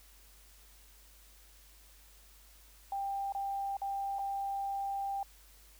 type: tone with dropouts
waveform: sine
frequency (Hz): 791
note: G5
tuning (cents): +15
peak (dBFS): -33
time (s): 2.92-5.23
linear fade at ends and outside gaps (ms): 2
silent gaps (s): 3.323-3.349 / 3.769-3.817 / 4.186-4.191
effects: added 50 Hz sine -59 dBFS peak until 5.79 s + white hiss -61 dBFS RMS until 5.79 s